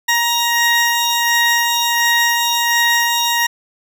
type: tone pair together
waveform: 20% pulse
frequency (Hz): 941 / 1883.4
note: A#5 / A#6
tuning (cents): +16 / +17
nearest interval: octave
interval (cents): 1201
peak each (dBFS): -11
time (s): 0.08-3.47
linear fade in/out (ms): 10
effects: none